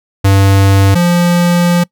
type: tone pair in turn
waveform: square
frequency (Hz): 97.9 / 174.44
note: G2 / F3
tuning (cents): -2 / -2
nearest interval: minor seventh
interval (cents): 1000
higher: second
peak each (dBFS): -6 / -8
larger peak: first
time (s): 0.24-0.95 / 0.95-1.84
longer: second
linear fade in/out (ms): 10
effects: noise-tail reverb RT60 0.1 s tail -24 dB re dry